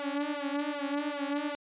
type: tone with flanger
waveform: sawtooth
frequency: 288.1 Hz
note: D4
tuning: 33 cents flat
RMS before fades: -33 dBFS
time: 0-1.55 s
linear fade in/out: 0 ms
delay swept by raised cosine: 1.4 to 7.1 ms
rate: 2.6 Hz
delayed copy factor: +0.95
effects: resampled to 8000 Hz